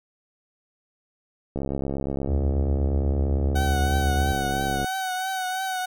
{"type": "click train", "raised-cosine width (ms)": 2, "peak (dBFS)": -15, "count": 226, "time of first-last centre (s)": [1.56, 4.845], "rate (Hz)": 68.5}
{"type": "tone", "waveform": "sine", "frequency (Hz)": 76.6, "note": "D#2", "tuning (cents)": -27, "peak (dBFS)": -21, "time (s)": [2.28, 4.32], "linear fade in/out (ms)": 5}
{"type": "tone with vibrato", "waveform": "30% pulse", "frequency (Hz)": 751, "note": "F#5", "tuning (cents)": 26, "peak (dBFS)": -23, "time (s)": [3.55, 5.86], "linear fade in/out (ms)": 10, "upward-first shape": "triangle", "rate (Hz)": 3, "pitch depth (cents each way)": 42}
{"effects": []}